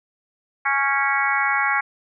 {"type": "harmonic tone with a mistuned harmonic", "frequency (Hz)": 277.2, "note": "C#4", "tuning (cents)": 0, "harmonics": [3, 4, 5, 6, 7, 8], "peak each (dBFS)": [-25, -25, -25, -25, -25, -25], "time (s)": [0.65, 1.81], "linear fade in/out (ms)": 10, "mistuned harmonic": 6, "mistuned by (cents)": -21, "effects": []}